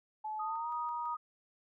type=tone with pitch glide; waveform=sine; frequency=861 to 949.8 Hz; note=A5 to A#5; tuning=-38 to +32 cents; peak=-36 dBFS; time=0.24-1.15 s; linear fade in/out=10 ms; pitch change=+170 cents; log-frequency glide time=0.41-0.7 s
type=tone with tremolo; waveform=sine; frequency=1244.5 Hz; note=D#6; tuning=in tune; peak=-37 dBFS; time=0.39-1.17 s; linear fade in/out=10 ms; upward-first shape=square; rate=3 Hz; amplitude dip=30%
effects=none

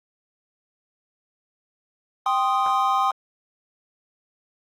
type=chord; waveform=triangle; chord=C minor; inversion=second; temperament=equal; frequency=784 / 1046.5 / 1244.5 Hz; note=G5 / C6 / Eb6; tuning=0 / 0 / 0 cents; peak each=-21 dBFS; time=2.26-3.11 s; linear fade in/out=2 ms; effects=Opus 24 kbps

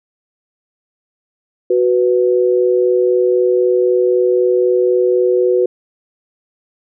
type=tone pair together; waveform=sine; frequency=370 / 493.9 Hz; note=F#4 / B4; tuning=0 / 0 cents; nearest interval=perfect fourth; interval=500 cents; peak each=-12 / -14 dBFS; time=1.7-5.66 s; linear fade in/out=5 ms; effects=none

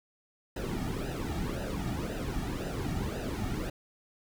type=noise with flanger; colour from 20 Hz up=brown; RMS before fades=-34 dBFS; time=0.56-3.7 s; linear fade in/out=5 ms; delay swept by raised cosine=0.89 to 1.99 ms; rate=1.9 Hz; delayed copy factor=-0.75; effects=none

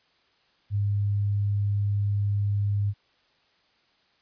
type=tone; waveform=sine; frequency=101.7 Hz; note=G#2; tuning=36 cents flat; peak=-22 dBFS; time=0.7-2.94 s; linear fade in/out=50 ms; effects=white hiss -65 dBFS RMS until 4.21 s + resampled to 11025 Hz

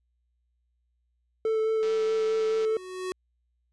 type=tone with vibrato; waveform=triangle; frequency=440.6 Hz; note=A4; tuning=2 cents sharp; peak=-21 dBFS; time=1.45-2.77 s; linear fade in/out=2 ms; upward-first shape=sine; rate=4.7 Hz; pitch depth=11 cents each way
type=click train; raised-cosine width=0.2 ms; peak=-26 dBFS; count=160; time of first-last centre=1.83-2.65 s; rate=194 Hz
type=tone with exponential growth; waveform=square; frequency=370 Hz; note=F#4; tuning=in tune; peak=-29 dBFS; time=2.15-3.12 s; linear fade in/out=0 ms; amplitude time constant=210 ms
effects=added 60 Hz sine -70 dBFS peak until 3.72 s + resampled to 24000 Hz

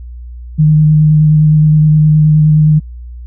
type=tone with vibrato; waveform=sine; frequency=153.5 Hz; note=D#3; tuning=23 cents flat; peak=-4 dBFS; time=0.58-2.8 s; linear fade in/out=20 ms; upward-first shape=square; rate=9.6 Hz; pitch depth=12 cents each way; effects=added 60 Hz sine -25 dBFS peak until 3.26 s

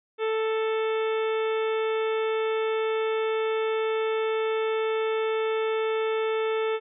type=harmonic tone; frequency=441 Hz; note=A4; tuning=4 cents sharp; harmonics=1 / 2 / 3 / 4 / 5 / 6 / 7 / 8; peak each=-24 / -36 / -35 / -41 / -39 / -41 / -47 / -44 dBFS; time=0.18-6.8 s; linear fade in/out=50 ms; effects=none

